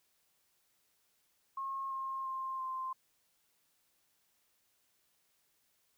sine tone with pitch steps, 1080 / 1068.2 / 1056.6 / 1045 Hz, C#6 / C6 / C6 / C6, -45 / +36 / +17 / -2 cents, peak -36 dBFS, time 1.57-2.93 s, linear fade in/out 5 ms, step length 340 ms, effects white hiss -75 dBFS RMS until 5.97 s

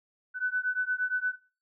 sine beating tone pair, 1495 / 1503.6 Hz, F#6 / F#6, +17 / +27 cents, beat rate 8.6 Hz, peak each -30 dBFS, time 0.34-1.36 s, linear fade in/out 50 ms, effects noise-tail reverb RT60 0.4 s tail -21 dB re dry

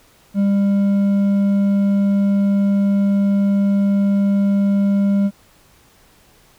triangle tone with hard clipping, 199.3 Hz, G3, 29 cents sharp, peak -14 dBFS, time 0.34-5.31 s, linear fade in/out 50 ms, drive 7 dB, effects pink hiss -52 dBFS RMS until 6.58 s

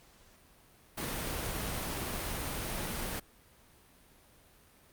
pink noise, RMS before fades -36 dBFS, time 0.97-3.2 s, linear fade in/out 10 ms, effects pink hiss -61 dBFS RMS until 4.92 s + Opus 48 kbps

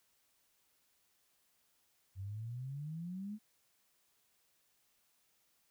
sine exponential sweep, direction up, 92.5 to 218.3 Hz, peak -40 dBFS, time 2.15-3.39 s, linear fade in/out 50 ms, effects white hiss -75 dBFS RMS until 5.7 s

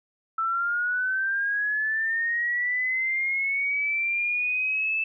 sine linear sweep, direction up, 1318.5 to 2637 Hz, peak -23 dBFS, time 0.38-5.04 s, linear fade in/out 5 ms, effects none

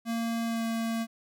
square tone with pitch glide, 230 to 227.5 Hz, A#3 to A#3, -23 to -42 cents, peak -29 dBFS, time 0.05-1.07 s, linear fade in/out 50 ms, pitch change -19 cents, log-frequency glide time 0.46-0.64 s, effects none

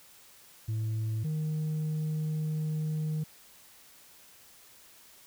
sine tone pair in turn, 110 / 155.03 Hz, A2 / D#3, 0 / -6 cents, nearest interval tritone, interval 594 cents, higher second, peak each -26 dBFS, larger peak neither, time 0.68-1.24 / 1.24-3.24 s, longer second, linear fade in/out 10 ms, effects tanh soft clip ceiling -28 dBFS + white hiss -56 dBFS RMS until 5.26 s

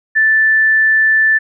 sine tone, 1760 Hz, A6, in tune, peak -8 dBFS, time 0.15-1.39 s, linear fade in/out 20 ms, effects none

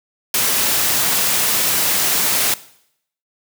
white noise, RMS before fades -17 dBFS, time 0.34-2.54 s, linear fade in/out 2 ms, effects noise-tail reverb RT60 0.7 s tail -18 dB re dry + high-pass 100 Hz 12 dB/octave

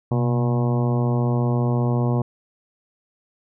harmonic tone with a mistuned harmonic, 120.1 Hz, B2, 48 cents flat, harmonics 1 / 2 / 3 / 4 / 5 / 6 / 7 / 8 / 9, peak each -19 / -25 / -29 / -31 / -33 / -35 / -36 / -37 / -38 dBFS, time 0.11-2.22 s, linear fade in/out 5 ms, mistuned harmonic 1, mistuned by +78 cents, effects none

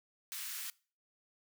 white high-pass noise, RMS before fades -42 dBFS, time 0.32-0.7 s, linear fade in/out 0 ms, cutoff 1300 Hz, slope 24 dB/octave, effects noise-tail reverb RT60 0.4 s tail -23 dB re dry

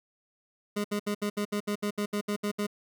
25% pulse tone bursts, 206.4 Hz, G#3, 10 cents flat, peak -24 dBFS, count 13, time 0.76-2.668 s, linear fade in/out 10 ms, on 84 ms, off 68 ms, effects none

